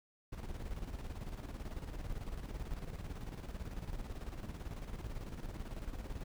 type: noise with tremolo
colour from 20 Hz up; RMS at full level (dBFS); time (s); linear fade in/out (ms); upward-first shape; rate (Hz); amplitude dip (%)
brown; -41; 0.32-6.24; 10; square; 18; 55
effects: none